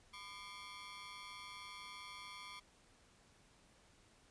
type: ring-modulated tone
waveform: 15% pulse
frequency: 1108.7 Hz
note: C#6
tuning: in tune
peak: -40 dBFS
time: 0.13-2.6 s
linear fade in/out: 10 ms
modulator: 100 Hz
effects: pink hiss -68 dBFS RMS until 4.3 s + resampled to 22050 Hz